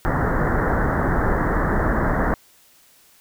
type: low-pass noise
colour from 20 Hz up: pink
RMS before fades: -20 dBFS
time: 0.05-2.34 s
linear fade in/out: 0 ms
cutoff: 1900 Hz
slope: 96 dB/octave
effects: white hiss -54 dBFS RMS until 3.2 s